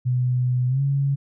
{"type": "tone with pitch glide", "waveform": "sine", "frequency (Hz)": [125.3, 139.03], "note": ["B2", "C#3"], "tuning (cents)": [25, 5], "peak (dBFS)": -18, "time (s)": [0.05, 1.16], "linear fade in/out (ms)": 20, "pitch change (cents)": 180, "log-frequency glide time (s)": [0.68, 0.81], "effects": []}